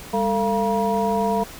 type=tone cluster; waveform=sine; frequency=201.4 / 446.9 / 688 / 956 Hz; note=G3 / A4 / F5 / A#5; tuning=+47 / +27 / -26 / +43 cents; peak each=-24 dBFS; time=0.13-1.44 s; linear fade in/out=10 ms; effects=pink hiss -39 dBFS RMS until 1.59 s